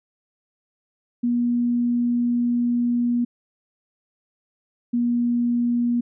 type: tone pair in turn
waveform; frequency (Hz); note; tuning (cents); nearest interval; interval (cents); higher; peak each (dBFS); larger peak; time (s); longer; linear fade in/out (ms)
sine; 240.4 / 239.5; B3 / A#3; -46 / +47; unison; 7; first; -18; neither; 1.23-3.25 / 4.93-6.01; first; 10
effects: none